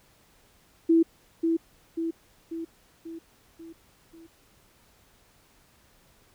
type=tone with echo; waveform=sine; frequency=329.6 Hz; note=E4; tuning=in tune; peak=-16 dBFS; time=0.89-1.03 s; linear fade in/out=10 ms; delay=540 ms; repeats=6; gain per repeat=-5 dB; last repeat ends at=4.27 s; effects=pink hiss -61 dBFS RMS until 6.34 s